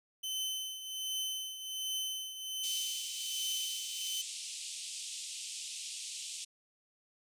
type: tone with tremolo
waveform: sawtooth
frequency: 3056 Hz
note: G7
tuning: 45 cents flat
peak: -30 dBFS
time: 0.23-4.22 s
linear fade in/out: 10 ms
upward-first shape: triangle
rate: 1.3 Hz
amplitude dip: 70%
type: band-pass noise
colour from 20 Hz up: white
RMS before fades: -43 dBFS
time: 2.63-6.45 s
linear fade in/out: 10 ms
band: 2600 to 9100 Hz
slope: 48 dB/octave
effects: none